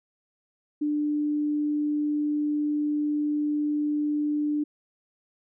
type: tone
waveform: sine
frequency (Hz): 297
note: D4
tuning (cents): +20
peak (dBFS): -23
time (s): 0.81-4.64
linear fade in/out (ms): 10
effects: none